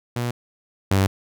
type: tone pair in turn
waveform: sawtooth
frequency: 120.5 / 96.97 Hz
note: B2 / G2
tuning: -42 / -18 cents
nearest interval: major third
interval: 376 cents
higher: first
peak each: -19 / -12 dBFS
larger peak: second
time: 0.16-0.31 / 0.91-1.07 s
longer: second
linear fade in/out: 5 ms
effects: none